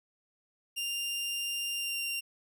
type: tone with pitch glide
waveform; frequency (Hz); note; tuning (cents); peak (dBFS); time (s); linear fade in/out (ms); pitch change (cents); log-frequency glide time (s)
sawtooth; 2794 to 2773; F7 to F7; 0 to -13; -29; 0.76-2.21; 20; -13; 1.75-1.99
effects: none